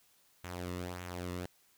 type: tone with flanger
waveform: sawtooth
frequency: 89.2 Hz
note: F2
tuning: 37 cents sharp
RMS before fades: -41 dBFS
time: 0.44-1.46 s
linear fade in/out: 0 ms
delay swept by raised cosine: 0.2 to 1.3 ms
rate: 1.7 Hz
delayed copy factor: -0.6
effects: white hiss -68 dBFS RMS until 1.77 s